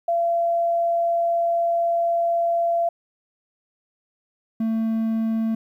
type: tone pair in turn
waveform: sine / triangle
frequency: 681 / 223.7 Hz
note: F5 / A3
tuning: -44 / +29 cents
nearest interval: octave + perfect fifth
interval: 1927 cents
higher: first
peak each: -18 dBFS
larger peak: neither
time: 0.08-2.89 / 4.6-5.55 s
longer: first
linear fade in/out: 5 ms
effects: 10-bit